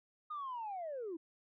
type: linear sweep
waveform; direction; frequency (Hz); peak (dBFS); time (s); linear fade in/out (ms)
sine; down; 1244.5 to 310.2; -38; 0.3-1.17; 10
effects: tanh soft clip ceiling -36 dBFS